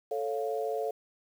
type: chord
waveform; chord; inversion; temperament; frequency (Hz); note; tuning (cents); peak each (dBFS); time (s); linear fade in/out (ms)
sine; A augmented; none; equal; 440 / 554.4 / 698.5; A4 / C#5 / E#5; 0 / 0 / 0; -32 / -35 / -35; 0.11-0.91; 5
effects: 9-bit